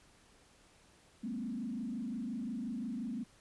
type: tone with frequency modulation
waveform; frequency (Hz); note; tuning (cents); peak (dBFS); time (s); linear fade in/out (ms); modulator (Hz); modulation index
sine; 233.7; A#3; +5; -36; 1.23-3.24; 10; 25.7; 1.3
effects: pink hiss -64 dBFS RMS until 3.4 s + resampled to 24000 Hz